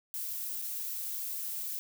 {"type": "noise with dropouts", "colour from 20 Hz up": "violet", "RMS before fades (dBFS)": -37, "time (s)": [0.14, 1.79], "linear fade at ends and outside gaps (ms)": 0, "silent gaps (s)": [0.617, 0.622], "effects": []}